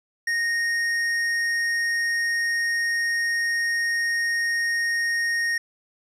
sine tone with hard clipping, 1858 Hz, A#6, 6 cents flat, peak -23 dBFS, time 0.27-5.58 s, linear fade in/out 5 ms, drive 9 dB, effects none

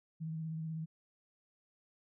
sine tone with vibrato, 160 Hz, D#3, 49 cents sharp, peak -37 dBFS, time 0.2-0.86 s, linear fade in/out 20 ms, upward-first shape sine, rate 16 Hz, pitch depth 26 cents each way, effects none

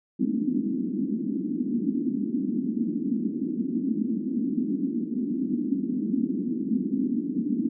pink band-pass noise, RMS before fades -27 dBFS, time 0.19-7.69 s, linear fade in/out 10 ms, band 210 to 300 Hz, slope 48 dB/octave, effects none

